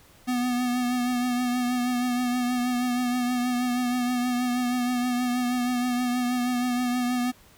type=tone with vibrato; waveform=square; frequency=246.9 Hz; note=B3; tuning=in tune; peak=-24 dBFS; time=0.27-7.32 s; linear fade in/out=20 ms; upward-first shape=triangle; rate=6.3 Hz; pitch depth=35 cents each way; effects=pink hiss -55 dBFS RMS until 7.57 s